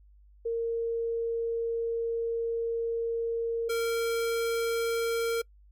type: tone pair in turn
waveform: sine / square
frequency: 461.4 / 461.4 Hz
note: A#4 / A#4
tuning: -18 / -18 cents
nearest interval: unison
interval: 0 cents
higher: neither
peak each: -27 dBFS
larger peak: neither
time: 0.45-3.69 / 3.69-5.42 s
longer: first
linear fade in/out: 10 ms
effects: noise-tail reverb RT60 0.1 s tail -25 dB re dry + added 50 Hz sine -54 dBFS peak until 5.71 s